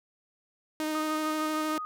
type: tone with vibrato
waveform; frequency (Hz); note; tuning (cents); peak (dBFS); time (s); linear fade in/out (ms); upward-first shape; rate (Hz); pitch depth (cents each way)
sawtooth; 309.4; D#4; -10; -25; 0.8-1.78; 0; square; 13; 10
type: tone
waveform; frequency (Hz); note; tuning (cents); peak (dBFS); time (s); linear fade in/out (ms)
sine; 1244.5; D#6; 0; -33; 0.95-1.85; 0
effects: none